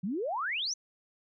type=exponential sweep; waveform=sine; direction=up; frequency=170 to 6350 Hz; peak=-30 dBFS; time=0.03-0.74 s; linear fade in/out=10 ms; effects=none